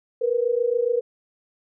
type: tone pair together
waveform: sine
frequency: 465.8 / 493 Hz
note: A#4 / B4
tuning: -1 / -3 cents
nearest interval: minor second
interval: 98 cents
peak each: -22 dBFS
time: 0.21-1.01 s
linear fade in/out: 10 ms
effects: none